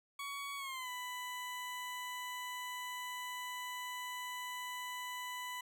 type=tone with pitch glide; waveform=20% pulse; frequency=1123 to 994.7 Hz; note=C#6 to B5; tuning=+22 to +12 cents; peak=-36 dBFS; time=0.19-5.61 s; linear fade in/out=5 ms; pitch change=-210 cents; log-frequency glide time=0.57-0.89 s; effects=none